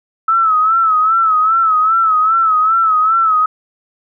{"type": "tone with vibrato", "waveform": "sine", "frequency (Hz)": 1300, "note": "E6", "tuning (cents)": -24, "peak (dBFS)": -9, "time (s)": [0.28, 3.46], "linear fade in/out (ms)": 5, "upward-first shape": "sine", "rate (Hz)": 2.5, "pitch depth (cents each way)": 71, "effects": []}